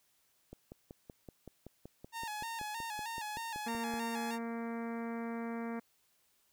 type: click train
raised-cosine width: 2 ms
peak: -34 dBFS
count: 19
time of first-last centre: 0.53-3.939 s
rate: 5.28 Hz
type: tone with vibrato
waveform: sawtooth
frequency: 880 Hz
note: A5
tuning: in tune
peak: -35 dBFS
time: 2.12-4.39 s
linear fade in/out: 50 ms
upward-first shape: square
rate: 3.2 Hz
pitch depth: 71 cents each way
type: harmonic tone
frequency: 231.3 Hz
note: A#3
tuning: 13 cents flat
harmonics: 1 / 2 / 3 / 4 / 5 / 6 / 7 / 8 / 9 / 10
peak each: -38 / -44 / -48 / -50 / -52 / -54 / -55 / -56 / -57 / -58 dBFS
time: 3.66-5.8 s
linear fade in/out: 10 ms
effects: white hiss -73 dBFS RMS until 6.52 s